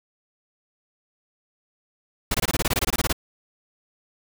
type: noise bursts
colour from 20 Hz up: pink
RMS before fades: -22 dBFS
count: 15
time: 2.31-3.128 s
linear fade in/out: 5 ms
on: 34 ms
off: 22 ms
effects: none